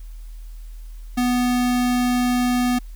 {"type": "tone", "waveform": "square", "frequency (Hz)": 246.9, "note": "B3", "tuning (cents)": 0, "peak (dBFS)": -18, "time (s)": [1.17, 2.79], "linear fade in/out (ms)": 10, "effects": ["added 40 Hz sine -33 dBFS peak until 2.95 s", "white hiss -56 dBFS RMS until 2.95 s"]}